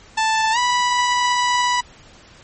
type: tone with pitch glide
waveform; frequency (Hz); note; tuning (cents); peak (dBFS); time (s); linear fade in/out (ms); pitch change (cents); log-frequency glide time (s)
sawtooth; 881 to 983.2; A5 to B5; +2 to -8; -12; 0.17-1.81; 10; +190; 0.52-0.58
effects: pink hiss -46 dBFS RMS until 2.43 s + MP3 32 kbps